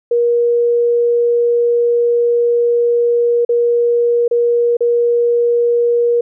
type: tone with dropouts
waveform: sine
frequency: 475 Hz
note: A#4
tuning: 33 cents sharp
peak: -10 dBFS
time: 0.11-6.21 s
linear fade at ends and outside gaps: 5 ms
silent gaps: 3.45-3.491 / 4.28-4.311 / 4.769-4.806 s
effects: none